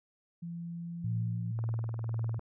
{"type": "tone with pitch glide", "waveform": "sine", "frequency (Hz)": [170, 171.78], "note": ["F3", "F3"], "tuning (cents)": [-46, -28], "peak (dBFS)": -37, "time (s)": [0.42, 1.52], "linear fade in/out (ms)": 10, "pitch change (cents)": 18, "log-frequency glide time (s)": [0.77, 1.41]}
{"type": "tone with tremolo", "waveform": "sine", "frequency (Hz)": 113.4, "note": "A#2", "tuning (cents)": -47, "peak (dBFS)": -29, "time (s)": [1.04, 2.39], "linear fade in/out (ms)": 5, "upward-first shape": "triangle", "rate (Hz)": 1.9, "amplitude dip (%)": 45}
{"type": "click train", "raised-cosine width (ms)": 1, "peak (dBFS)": -31, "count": 17, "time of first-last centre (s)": [1.59, 2.394], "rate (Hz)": 19.9}
{"effects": []}